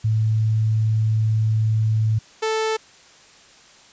sine / sawtooth tone pair in turn, 109.7 / 440 Hz, A2 / A4, -5 / 0 cents, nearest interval 2 octaves, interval 2405 cents, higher second, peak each -16 dBFS, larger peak neither, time 0.04-2.19 / 2.42-2.77 s, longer first, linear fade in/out 10 ms, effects white hiss -49 dBFS RMS until 3.92 s + resampled to 16000 Hz

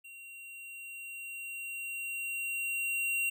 square tone with level ramp, 2750 Hz, F7, 27 cents flat, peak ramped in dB -48 to -29 dBFS, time 0.04-3.3 s, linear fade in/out 10 ms, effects none

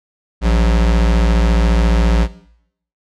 square tone pair together, 56.84 / 185 Hz, A#1 / F#3, -43 / 0 cents, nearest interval octave + minor sixth, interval 2043 cents, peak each -12 / -22 dBFS, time 0.41-2.28 s, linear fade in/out 50 ms, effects noise-tail reverb RT60 0.7 s tail -17 dB re dry + low-pass 6000 Hz 12 dB/octave

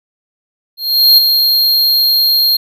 square tone with ADSR envelope, 4223 Hz, C8, 15 cents sharp, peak -3 dBFS, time 0.77-2.57 s, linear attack 410 ms, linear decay 6 ms, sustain -6 dB, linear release 8 ms, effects none

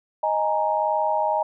sine chord, D# suspended fourth, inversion none, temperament equal, 622.3 / 830.6 / 932.3 Hz, D#5 / G#5 / A#5, 0 / 0 / 0 cents, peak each -24 dBFS, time 0.23-1.43 s, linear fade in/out 5 ms, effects none

